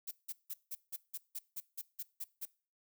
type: noise bursts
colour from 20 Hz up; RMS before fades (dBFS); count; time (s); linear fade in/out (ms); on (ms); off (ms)
violet; -41; 12; 0.07-2.456; 10; 43; 170
effects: noise-tail reverb RT60 0.4 s tail -22 dB re dry